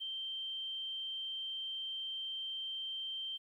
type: tone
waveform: sine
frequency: 3136 Hz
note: G7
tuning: in tune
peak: -38 dBFS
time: 0-3.38 s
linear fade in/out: 20 ms
effects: 12-bit